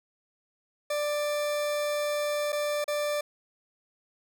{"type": "tone with dropouts", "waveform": "40% pulse", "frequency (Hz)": 590, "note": "D5", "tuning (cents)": 8, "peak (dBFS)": -26, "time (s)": [0.9, 3.21], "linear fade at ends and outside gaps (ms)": 5, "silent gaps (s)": [[2.522, 2.527], [2.843, 2.879]], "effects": []}